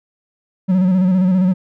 triangle tone with vibrato, 185 Hz, F#3, in tune, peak -9 dBFS, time 0.68-1.54 s, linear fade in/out 20 ms, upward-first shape square, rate 15 Hz, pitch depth 45 cents each way, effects none

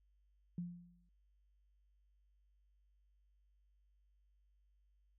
sine tone with exponential decay, 174.61 Hz, F3, in tune, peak -37 dBFS, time 0.58-1.09 s, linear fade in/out 2 ms, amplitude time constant 110 ms, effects added 50 Hz sine -70 dBFS peak until 5.18 s

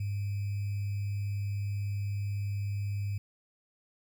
sine tone with sample-and-hold, 100.9 Hz, G#2, 49 cents flat, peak -30 dBFS, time 0-3.18 s, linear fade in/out 5 ms, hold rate 2450 Hz, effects none

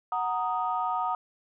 sine chord, D# minor, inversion first, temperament equal, 740 / 932.3 / 1244.5 Hz, F#5 / A#5 / D#6, 0 / 0 / 0 cents, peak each -30 dBFS, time 0.12-1.15 s, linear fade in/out 2 ms, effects tanh soft clip ceiling -16 dBFS

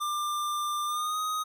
square tone with pitch glide, 1192 to 1252 Hz, D6 to D#6, +25 to +10 cents, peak -29 dBFS, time 0-1.44 s, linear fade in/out 20 ms, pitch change +85 cents, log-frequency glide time 0.85-1.19 s, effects none

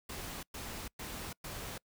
pink noise bursts, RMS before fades -43 dBFS, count 4, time 0.09-1.78 s, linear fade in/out 5 ms, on 340 ms, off 110 ms, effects noise-tail reverb RT60 0.1 s tail -25 dB re dry

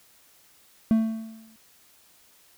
triangle tone with exponential decay, 222.5 Hz, A3, 20 cents sharp, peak -13 dBFS, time 0.91-1.56 s, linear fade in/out 0 ms, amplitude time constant 140 ms, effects white hiss -58 dBFS RMS until 2.57 s

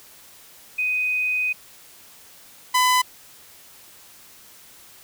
sine / sawtooth tone pair in turn, 2500 / 1004.8 Hz, D#7 / B5, +8 / +30 cents, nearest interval octave + major third, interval 1578 cents, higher first, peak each -20 / -12 dBFS, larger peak second, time 0.78-1.53 / 2.74-3.02 s, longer first, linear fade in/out 10 ms, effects white hiss -48 dBFS RMS until 5.03 s

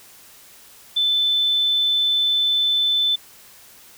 sine tone, 3520 Hz, A7, in tune, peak -16 dBFS, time 0.96-3.16 s, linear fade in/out 10 ms, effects white hiss -47 dBFS RMS until 3.97 s

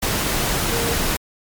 sine tone in noise, 466.2 Hz, A#4, in tune, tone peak -25 dBFS, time 0.71-0.95 s, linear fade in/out 10 ms, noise pink, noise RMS -21 dBFS, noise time 0.02-1.17 s, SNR -7 dB, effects MP3 96 kbps

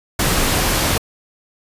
pink noise, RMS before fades -17 dBFS, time 0.19-0.98 s, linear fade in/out 5 ms, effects resampled to 32000 Hz

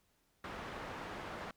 white low-pass noise, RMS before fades -45 dBFS, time 0.44-1.51 s, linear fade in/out 2 ms, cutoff 1400 Hz, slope 12 dB/octave, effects pink hiss -75 dBFS RMS until 1.56 s

